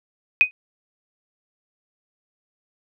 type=tone with exponential decay; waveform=sine; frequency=2500 Hz; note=D#7; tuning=8 cents sharp; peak=-6 dBFS; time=0.41-0.51 s; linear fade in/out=0 ms; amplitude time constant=20 ms; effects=none